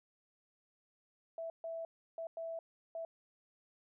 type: tone bursts at uneven times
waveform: sine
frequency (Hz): 659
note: E5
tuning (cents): -1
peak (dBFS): -39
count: 5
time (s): 1.38-1.5 / 1.64-1.85 / 2.18-2.27 / 2.37-2.59 / 2.95-3.05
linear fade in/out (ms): 2
effects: none